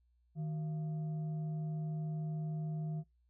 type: tone with frequency modulation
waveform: sine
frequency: 155.56 Hz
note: D#3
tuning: in tune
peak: -35 dBFS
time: 0.35-3.04 s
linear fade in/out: 50 ms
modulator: 532 Hz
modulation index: 0.21
effects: noise-tail reverb RT60 0.2 s tail -23 dB re dry + added 60 Hz sine -69 dBFS peak until 3.29 s